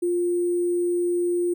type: tone with sample-and-hold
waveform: sine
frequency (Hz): 351.1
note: F4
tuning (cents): +9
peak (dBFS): -20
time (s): 0.02-1.54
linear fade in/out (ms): 10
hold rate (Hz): 8820
effects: none

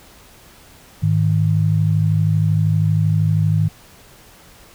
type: tone pair together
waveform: sine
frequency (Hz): 103.83 / 156.57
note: G#2 / D#3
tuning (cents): 0 / +11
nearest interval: perfect fifth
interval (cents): 711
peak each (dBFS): -16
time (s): 1.02-3.69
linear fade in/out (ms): 20
effects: pink hiss -46 dBFS RMS until 4.74 s

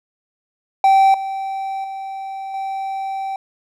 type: tone with level steps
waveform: triangle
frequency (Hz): 776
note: G5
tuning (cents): -18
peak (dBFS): -7 / -20 / -24 / -20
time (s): 0.84-3.36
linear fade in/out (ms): 2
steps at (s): 1.14 / 1.84 / 2.54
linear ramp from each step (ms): 2
effects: none

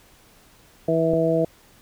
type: harmonic tone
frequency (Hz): 163.1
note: E3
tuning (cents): -18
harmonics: 1 / 2 / 3 / 4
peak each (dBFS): -25 / -24 / -22 / -22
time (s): 0.88-1.45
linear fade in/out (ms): 5
type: click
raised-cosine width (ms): 2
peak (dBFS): -14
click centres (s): 1.136
effects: pink hiss -54 dBFS RMS until 1.81 s

